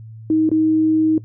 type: tone with dropouts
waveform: sine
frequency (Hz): 315.3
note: D#4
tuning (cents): +23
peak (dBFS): -12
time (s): 0.3-1.18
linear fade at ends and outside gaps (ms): 2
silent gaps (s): 0.492-0.515
effects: noise-tail reverb RT60 0.1 s tail -18 dB re dry + added 111 Hz sine -34 dBFS peak until 1.24 s